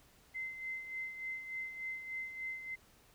sine tone with tremolo, 2067 Hz, C7, 22 cents flat, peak -37 dBFS, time 0.34-2.76 s, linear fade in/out 20 ms, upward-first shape sine, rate 3.4 Hz, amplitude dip 60%, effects pink hiss -65 dBFS RMS until 3.14 s

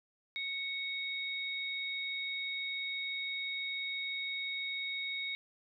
sine tone pair together, 2217 / 3754 Hz, C#7 / A#7, 0 / +11 cents, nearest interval major sixth, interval 911 cents, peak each -37 / -39 dBFS, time 0.36-5.35 s, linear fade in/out 0 ms, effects none

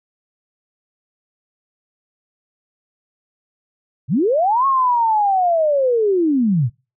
sine linear two-way sweep, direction up then down, 103.83 to 1101 to 103.83 Hz, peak -13 dBFS, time 4.08-6.7 s, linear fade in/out 50 ms, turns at 4.66 s, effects noise-tail reverb RT60 0.3 s tail -26 dB re dry

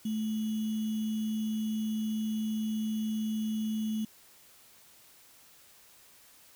sine tone with sample-and-hold, 217.3 Hz, A3, 21 cents flat, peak -29 dBFS, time 0.05-4.05 s, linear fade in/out 5 ms, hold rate 3150 Hz, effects white hiss -58 dBFS RMS until 6.55 s

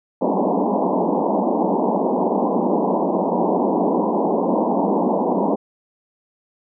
pink band-pass noise, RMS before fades -19 dBFS, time 0.21-5.56 s, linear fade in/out 10 ms, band 180 to 1000 Hz, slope 96 dB/octave, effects none

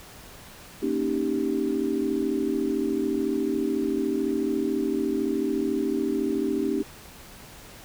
sine chord, Eb dominant seventh, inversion second, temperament equal, 233.1 / 277.2 / 311.1 / 392 Hz, Bb3 / Db4 / Eb4 / G4, 0 / 0 / 0 / 0 cents, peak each -31 / -28 / -28 / -28 dBFS, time 0.82-6.83 s, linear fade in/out 10 ms, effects pink hiss -46 dBFS RMS until 7.84 s

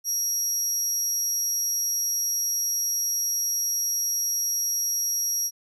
35% pulse tone, 5670 Hz, F8, 25 cents sharp, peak -21 dBFS, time 0.04-5.51 s, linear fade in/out 50 ms, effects none

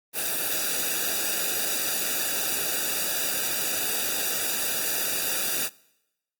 white noise with comb filter, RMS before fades -27 dBFS, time 0.13-5.7 s, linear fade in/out 50 ms, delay 0.94 ms, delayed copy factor -0.95, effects noise-tail reverb RT60 0.9 s tail -23 dB re dry + Opus 32 kbps

